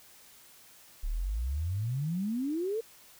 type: exponential sweep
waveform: sine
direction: up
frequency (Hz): 33.67 to 466.2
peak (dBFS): -29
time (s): 1.03-2.81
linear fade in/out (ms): 10
effects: white hiss -56 dBFS RMS until 3.19 s